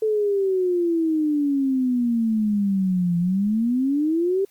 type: exponential two-way sweep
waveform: sine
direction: down then up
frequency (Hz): 440 to 170.7 to 398.8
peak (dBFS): -18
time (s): 0.02-4.45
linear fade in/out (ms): 5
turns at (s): 3.18
effects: white hiss -60 dBFS RMS until 4.5 s + Opus 48 kbps